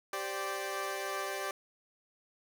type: chord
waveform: 15% pulse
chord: G suspended fourth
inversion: none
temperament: equal with one note detuned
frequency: 390.6 / 523.3 / 587.3 Hz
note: G4 / C5 / D5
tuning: -6 / 0 / 0 cents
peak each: -32 / -36 / -32 dBFS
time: 0.13-1.51 s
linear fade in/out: 2 ms
effects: none